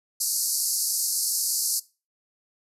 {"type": "band-pass noise", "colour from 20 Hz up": "white", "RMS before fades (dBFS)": -26, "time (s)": [0.2, 1.8], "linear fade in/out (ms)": 10, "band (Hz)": [4400, 13000], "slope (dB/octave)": 96, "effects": ["noise-tail reverb RT60 0.3 s tail -20 dB re dry"]}